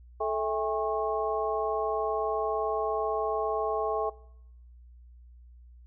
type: harmonic tone with a mistuned harmonic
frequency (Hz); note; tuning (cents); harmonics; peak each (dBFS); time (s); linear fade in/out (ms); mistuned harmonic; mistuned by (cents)
217.8; A3; -17; 2 / 3 / 4 / 5; -30 / -32 / -33 / -34; 0.2-4.1; 10; 4; -130
effects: noise-tail reverb RT60 0.8 s tail -22 dB re dry + added 60 Hz sine -49 dBFS peak until 5.86 s